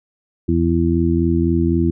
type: harmonic tone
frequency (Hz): 83.9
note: E2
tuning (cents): +31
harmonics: 1 / 2 / 3 / 4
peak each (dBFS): -19 / -20 / -20 / -18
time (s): 0.48-1.91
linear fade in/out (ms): 10
effects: none